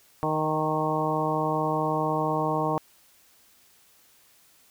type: harmonic tone with a mistuned harmonic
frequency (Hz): 155.56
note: D#3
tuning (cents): 0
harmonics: 1 / 2 / 3 / 4 / 5 / 6 / 7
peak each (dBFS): -31 / -31 / -31 / -31 / -31 / -31 / -31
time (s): 0.23-2.78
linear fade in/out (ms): 0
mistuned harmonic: 6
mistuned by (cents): -20
effects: white hiss -59 dBFS RMS until 4.7 s